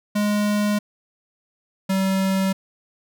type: tone pair in turn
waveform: square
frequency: 207.7 / 191.69 Hz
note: G#3 / G3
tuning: 0 / -38 cents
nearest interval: minor second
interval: 138 cents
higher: first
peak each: -19 dBFS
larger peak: neither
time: 0.15-0.79 / 1.89-2.53 s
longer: neither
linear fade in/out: 10 ms
effects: none